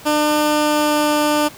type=tone with pitch glide; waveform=15% pulse; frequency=300.4 to 298.5 Hz; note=D4 to D4; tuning=+39 to +28 cents; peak=-8 dBFS; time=0.05-1.49 s; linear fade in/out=20 ms; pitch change=-11 cents; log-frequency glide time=0.47-1.14 s; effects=pink hiss -39 dBFS RMS until 1.57 s + high-pass 80 Hz 12 dB/octave